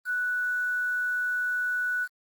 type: tone with quantisation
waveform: sine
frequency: 1480 Hz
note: F#6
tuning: in tune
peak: -25 dBFS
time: 0.05-2.08 s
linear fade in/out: 50 ms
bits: 8
effects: Opus 32 kbps